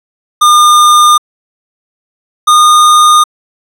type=tone pair in turn; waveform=square; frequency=1211 / 1223 Hz; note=D#6 / D#6; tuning=-47 / -30 cents; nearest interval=unison; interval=17 cents; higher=second; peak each=-3 dBFS; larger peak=neither; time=0.41-1.18 / 2.47-3.24 s; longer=neither; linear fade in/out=10 ms; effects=low-pass 12000 Hz 12 dB/octave